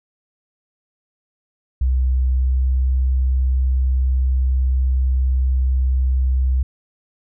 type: tone with pitch glide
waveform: sine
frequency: 64 to 64.59 Hz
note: C2 to C2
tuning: -38 to -22 cents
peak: -14 dBFS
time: 1.81-6.63 s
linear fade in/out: 5 ms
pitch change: +16 cents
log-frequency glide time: 2.33-2.74 s
effects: none